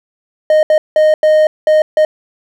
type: tone bursts at uneven times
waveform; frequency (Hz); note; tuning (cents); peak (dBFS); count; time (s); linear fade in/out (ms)
triangle; 618; D#5; -12; -4; 6; 0.5-0.63 / 0.7-0.78 / 0.96-1.14 / 1.23-1.47 / 1.67-1.82 / 1.97-2.05; 2
effects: none